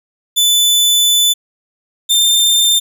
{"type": "tone pair in turn", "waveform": "sawtooth", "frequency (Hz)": [3500, 3592], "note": ["A7", "A7"], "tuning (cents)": [-10, 35], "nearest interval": "unison", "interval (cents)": 45, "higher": "second", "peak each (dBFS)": -6, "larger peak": "neither", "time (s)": [[0.36, 1.34], [2.09, 2.8]], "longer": "first", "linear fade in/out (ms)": 20, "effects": []}